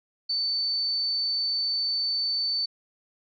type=tone; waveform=sine; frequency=4527 Hz; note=C#8; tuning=36 cents sharp; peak=-24 dBFS; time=0.29-2.66 s; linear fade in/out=10 ms; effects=none